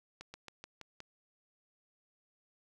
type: slowing click train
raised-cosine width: 0.2 ms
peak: -29 dBFS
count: 6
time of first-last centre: 0.21-1.004 s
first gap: 130 ms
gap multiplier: 1.1
effects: 11-bit